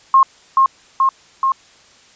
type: tone with echo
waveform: sine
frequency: 1071 Hz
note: C6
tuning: 40 cents sharp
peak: -6 dBFS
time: 0.14-0.23 s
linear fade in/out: 2 ms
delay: 430 ms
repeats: 3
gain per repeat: -2 dB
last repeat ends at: 1.52 s
effects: white hiss -48 dBFS RMS until 2.15 s + resampled to 16000 Hz